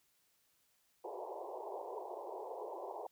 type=band-pass noise; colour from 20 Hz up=pink; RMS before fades=-45 dBFS; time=1.04-3.07 s; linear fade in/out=5 ms; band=360 to 1000 Hz; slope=96 dB/octave; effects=white hiss -75 dBFS RMS until 3.11 s